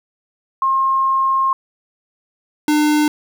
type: tone pair in turn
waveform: sine / square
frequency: 1069 / 300 Hz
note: C6 / D4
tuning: +37 / +37 cents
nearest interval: octave + minor seventh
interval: 2200 cents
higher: first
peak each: -13 dBFS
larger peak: neither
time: 0.62-1.53 / 2.68-3.08 s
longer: first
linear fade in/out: 2 ms
effects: 9-bit